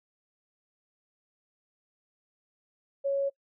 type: tone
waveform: sine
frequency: 554.4 Hz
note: C#5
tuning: in tune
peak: -25 dBFS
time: 3.04-3.3 s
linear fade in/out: 20 ms
effects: noise-tail reverb RT60 0.1 s tail -24 dB re dry